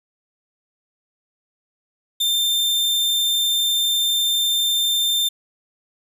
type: tone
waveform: 40% pulse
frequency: 3588 Hz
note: A7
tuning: 33 cents sharp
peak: -16 dBFS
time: 2.2-5.29 s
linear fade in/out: 10 ms
effects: none